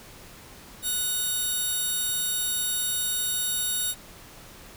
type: tone pair together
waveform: 5% pulse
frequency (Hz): 1468 / 3725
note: F#6 / A#7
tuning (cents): -14 / -2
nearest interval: octave + major third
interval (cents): 1612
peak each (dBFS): -22 / -18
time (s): 0.82-3.95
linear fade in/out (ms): 50
effects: pink hiss -47 dBFS RMS until 4.76 s